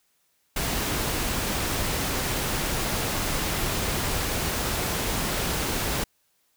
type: noise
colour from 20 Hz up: pink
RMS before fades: -27 dBFS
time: 0.56-6.04 s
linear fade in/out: 5 ms
effects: white hiss -69 dBFS RMS until 6.56 s